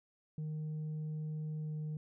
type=tone with pitch glide; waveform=sine; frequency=154.3 to 153.32 Hz; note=D#3 to D#3; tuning=-14 to -25 cents; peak=-34 dBFS; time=0.38-1.97 s; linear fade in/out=2 ms; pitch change=-11 cents; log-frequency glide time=1.6-1.73 s; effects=tanh soft clip ceiling -36 dBFS